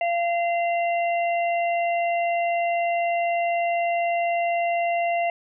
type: harmonic tone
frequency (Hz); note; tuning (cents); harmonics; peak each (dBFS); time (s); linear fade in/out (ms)
688; F5; -26; 1 / 3 / 4; -21 / -31 / -33; 0.01-5.3; 2
effects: none